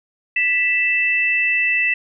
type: tone pair together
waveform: sine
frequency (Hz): 1973.6 / 2649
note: B6 / E7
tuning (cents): -2 / +8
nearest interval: perfect fourth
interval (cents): 510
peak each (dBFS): -19 / -17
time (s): 0.36-1.94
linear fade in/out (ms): 5
effects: none